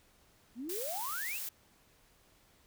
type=exponential sweep; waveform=sine; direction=up; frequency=220.9 to 2960 Hz; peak=-38 dBFS; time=0.55-1.4 s; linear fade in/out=50 ms
type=noise; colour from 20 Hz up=blue; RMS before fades=-40 dBFS; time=0.69-1.49 s; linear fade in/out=5 ms
effects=pink hiss -66 dBFS RMS until 2.66 s